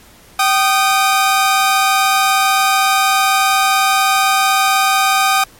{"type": "tone pair together", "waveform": "sawtooth", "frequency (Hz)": [773, 1229.6], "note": ["G5", "D#6"], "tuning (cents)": [-24, -21], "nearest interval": "minor sixth", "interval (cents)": 803, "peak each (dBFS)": -10, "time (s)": [0.39, 5.44], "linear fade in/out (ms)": 5, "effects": ["pink hiss -44 dBFS RMS until 5.59 s", "MP3 64 kbps"]}